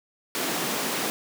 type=high-pass noise; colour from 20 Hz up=pink; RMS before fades=-28 dBFS; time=0.35-1.1 s; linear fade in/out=0 ms; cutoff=190 Hz; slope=24 dB/octave; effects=none